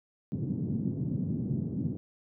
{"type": "band-pass noise", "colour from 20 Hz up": "white", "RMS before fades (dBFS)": -32, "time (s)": [0.32, 1.97], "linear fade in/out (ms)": 0, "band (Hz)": [110, 240], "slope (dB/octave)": 24, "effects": []}